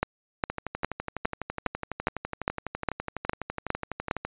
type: two click trains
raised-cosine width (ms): 0.5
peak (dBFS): -9 / -16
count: 11 / 46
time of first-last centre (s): 0.03-4.112 / 0.5-4.25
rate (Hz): 2.45 / 12
effects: resampled to 8000 Hz